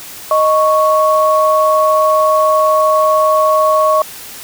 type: tone pair together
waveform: sine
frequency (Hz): 622.2 / 1108.7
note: D#5 / C#6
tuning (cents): 0 / 0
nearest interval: minor seventh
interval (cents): 1000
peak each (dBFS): -11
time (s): 0.31-4.02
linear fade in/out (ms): 2
effects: white hiss -31 dBFS RMS until 4.43 s